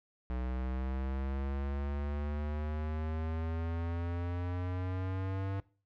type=exponential sweep; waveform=square; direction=up; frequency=61.9 to 98 Hz; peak=-34 dBFS; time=0.3-5.6 s; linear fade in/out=0 ms; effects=noise-tail reverb RT60 0.4 s tail -21 dB re dry + low-pass 2000 Hz 12 dB/octave